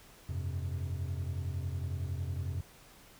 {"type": "chord", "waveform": "triangle", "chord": "F suspended second", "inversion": "none", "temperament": "just", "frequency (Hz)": [87.31, 98.22, 130.96], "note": ["F2", "G2", "C3"], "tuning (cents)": [0, 4, 2], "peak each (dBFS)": [-33, -38, -37], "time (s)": [0.29, 2.61], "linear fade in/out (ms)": 5, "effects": ["tanh soft clip ceiling -23 dBFS", "pink hiss -57 dBFS RMS until 3.19 s"]}